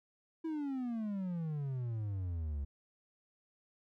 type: exponential sweep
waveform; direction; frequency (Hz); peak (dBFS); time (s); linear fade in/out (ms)
triangle; down; 329.6 to 68.4; -33; 0.44-2.65; 10
effects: none